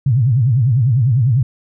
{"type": "tone with vibrato", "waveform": "sine", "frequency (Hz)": 123.47, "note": "B2", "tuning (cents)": 0, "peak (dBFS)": -10, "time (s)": [0.06, 1.43], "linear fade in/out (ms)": 5, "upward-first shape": "sine", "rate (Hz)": 10, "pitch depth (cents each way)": 240, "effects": []}